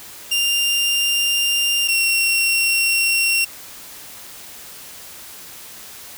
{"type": "tone pair in turn", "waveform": "sawtooth", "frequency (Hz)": [2794, 2735], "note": ["F7", "F7"], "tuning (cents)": [0, -37], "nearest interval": "unison", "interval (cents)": 37, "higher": "first", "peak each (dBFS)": [-13, -12], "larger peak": "second", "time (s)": [[0.31, 1.88], [1.88, 3.45]], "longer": "neither", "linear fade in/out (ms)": 10, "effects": ["white hiss -38 dBFS RMS until 6.17 s"]}